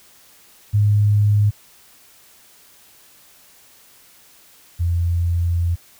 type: tone pair in turn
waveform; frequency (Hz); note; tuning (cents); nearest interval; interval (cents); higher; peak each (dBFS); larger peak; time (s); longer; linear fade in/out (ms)
sine; 103.83 / 85.81; G#2 / F2; 0 / -30; minor third; 330; first; -12 / -16; first; 0.73-1.51 / 4.79-5.76; second; 20
effects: white hiss -50 dBFS RMS until 5.99 s